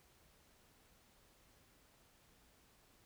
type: silence
effects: pink hiss -69 dBFS RMS until 3.05 s